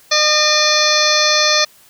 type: harmonic tone with a mistuned harmonic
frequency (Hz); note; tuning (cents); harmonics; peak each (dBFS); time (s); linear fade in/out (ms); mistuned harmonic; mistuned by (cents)
607; D#5; -43; 1 / 2 / 3 / 4 / 6 / 7 / 8 / 9 / 10; -19 / -20 / -20 / -21 / -20 / -17 / -22 / -21 / -21; 0.11-1.65; 10; 6; -66
effects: white hiss -48 dBFS RMS until 1.89 s